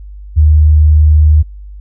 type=tone; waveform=sine; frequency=76.4 Hz; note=D#2; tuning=31 cents flat; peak=-3 dBFS; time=0.36-1.43 s; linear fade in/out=20 ms; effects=added 50 Hz sine -27 dBFS peak until 1.8 s